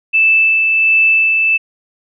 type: tone with tremolo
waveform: sine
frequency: 2637 Hz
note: E7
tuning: in tune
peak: -7 dBFS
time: 0.13-1.58 s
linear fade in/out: 20 ms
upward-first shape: sine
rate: 1.4 Hz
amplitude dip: 30%
effects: none